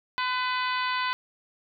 harmonic tone with a mistuned harmonic, 501 Hz, B4, 25 cents sharp, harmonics 2 / 3 / 4 / 5 / 6 / 7 / 8 / 9, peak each -28 / -32 / -34 / -36 / -38 / -39 / -40 / -41 dBFS, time 0.18-1.13 s, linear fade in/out 0 ms, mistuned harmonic 2, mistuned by +21 cents, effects none

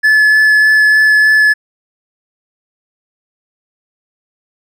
triangle tone with vibrato, 1723 Hz, A6, 37 cents flat, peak -4 dBFS, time 0.03-1.54 s, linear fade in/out 20 ms, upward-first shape sine, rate 3.3 Hz, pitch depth 8 cents each way, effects none

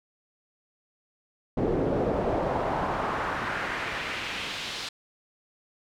brown noise with band-pass filter sweep, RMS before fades -29 dBFS, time 1.57-4.89 s, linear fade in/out 5 ms, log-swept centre 360 to 4200 Hz, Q 1.6, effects none

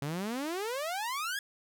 sawtooth exponential sweep, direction up, 135.6 to 1700 Hz, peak -29 dBFS, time 0.02-1.39 s, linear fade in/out 2 ms, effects none

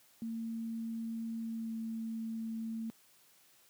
sine tone with pitch glide, 227 to 224.7 Hz, A#3 to A3, -46 to +37 cents, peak -36 dBFS, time 0.22-2.9 s, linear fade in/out 0 ms, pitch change -17 cents, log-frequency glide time 1.38-1.79 s, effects white hiss -65 dBFS RMS until 3.69 s + high-pass 100 Hz 12 dB/octave

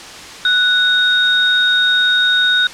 sine tone pair together, 1480 / 3729 Hz, F#6 / A#7, 0 / 0 cents, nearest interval octave + major third, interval 1600 cents, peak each -13 dBFS, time 0.45-2.67 s, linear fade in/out 2 ms, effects white hiss -32 dBFS RMS until 2.73 s + low-pass 6000 Hz 12 dB/octave

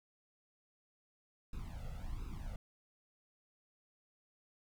brown noise with flanger, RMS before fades -43 dBFS, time 1.53-2.56 s, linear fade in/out 2 ms, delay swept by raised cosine 0.78 to 1.51 ms, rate 1.4 Hz, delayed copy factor +1, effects none

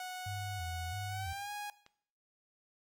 sawtooth tone with pitch glide, 736 to 826.1 Hz, F#5 to G#5, -9 to -9 cents, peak -36 dBFS, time 0-1.7 s, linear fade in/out 2 ms, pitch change +200 cents, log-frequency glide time 1.08-1.51 s
sine tone with vibrato, 92.2 Hz, F#2, 6 cents flat, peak -39 dBFS, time 0.26-1.33 s, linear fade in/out 5 ms, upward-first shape square, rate 1.5 Hz, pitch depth 140 cents each way
click, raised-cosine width 0.2 ms, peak -38 dBFS, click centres 1.864 s
effects noise-tail reverb RT60 0.6 s tail -17 dB re dry

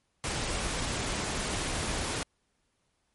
pink noise, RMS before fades -32 dBFS, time 0.24-2.23 s, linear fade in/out 0 ms, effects pink hiss -75 dBFS RMS until 3.14 s + MP3 48 kbps

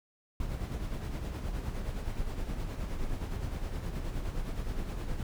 brown noise with tremolo, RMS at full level -33 dBFS, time 0.4-5.23 s, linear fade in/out 2 ms, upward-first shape sine, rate 9.6 Hz, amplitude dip 45%, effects none

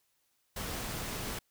pink noise, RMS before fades -38 dBFS, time 0.56-1.39 s, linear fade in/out 5 ms, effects white hiss -75 dBFS RMS until 1.5 s

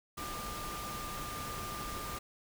sine tone in noise, 1198 Hz, D6, 34 cents sharp, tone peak -42 dBFS, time 0.17-2.19 s, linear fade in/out 10 ms, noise pink, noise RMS -42 dBFS, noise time 0.17-2.19 s, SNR -3 dB, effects none

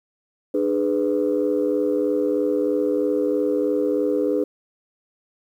sine chord, G# diminished, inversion second, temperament just, 299 / 415.3 / 498.4 Hz, D4 / G#4 / B4, +31 / 0 / +16 cents, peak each -22 dBFS, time 0.54-4.44 s, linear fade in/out 5 ms, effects tanh soft clip ceiling -11 dBFS + 9-bit

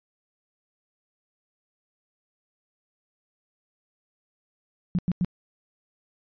sine tone bursts, 178.3 Hz, F3, 36 cents sharp, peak -20 dBFS, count 3, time 4.95-5.247 s, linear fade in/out 0 ms, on 37 ms, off 93 ms, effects resampled to 11025 Hz

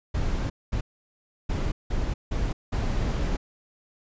brown noise bursts at uneven times, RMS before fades -26 dBFS, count 6, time 0.14-0.5 / 0.72-0.81 / 1.49-1.72 / 1.9-2.14 / 2.31-2.53 / 2.72-3.37 s, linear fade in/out 10 ms, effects resampled to 16000 Hz

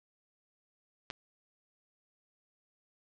clicks, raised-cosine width 0.2 ms, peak -19 / -27 dBFS, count 2, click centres 1.102 / 1.109 s, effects low-pass 5000 Hz 12 dB/octave

